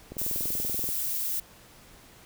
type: click train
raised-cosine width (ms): 2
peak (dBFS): -25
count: 17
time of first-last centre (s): 0.12-0.889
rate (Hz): 20.8
type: noise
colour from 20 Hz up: violet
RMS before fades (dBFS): -30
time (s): 0.18-1.4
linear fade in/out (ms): 5
effects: pink hiss -53 dBFS RMS until 2.25 s